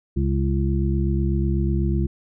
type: harmonic tone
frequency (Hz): 68.1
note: C#2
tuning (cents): -30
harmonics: 1 / 2 / 3 / 5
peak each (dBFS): -21 / -24 / -26 / -28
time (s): 0.16-2.07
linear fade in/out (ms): 10
effects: none